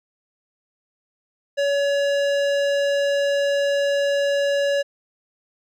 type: tone with hard clipping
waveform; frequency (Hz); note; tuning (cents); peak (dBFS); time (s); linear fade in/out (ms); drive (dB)
sine; 565; C#5; +33; -20; 1.57-4.83; 20; 16
effects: none